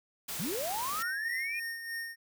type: noise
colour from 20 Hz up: white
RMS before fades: -38 dBFS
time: 0.28-1.03 s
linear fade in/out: 10 ms
type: linear sweep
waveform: sine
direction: up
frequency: 130 to 2489 Hz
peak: -33 dBFS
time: 0.39-1.6 s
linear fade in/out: 10 ms
type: tone with tremolo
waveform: square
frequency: 1839 Hz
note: A#6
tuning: 24 cents flat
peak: -35 dBFS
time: 0.98-2.16 s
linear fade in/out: 50 ms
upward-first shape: sine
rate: 3.3 Hz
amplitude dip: 50%
effects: none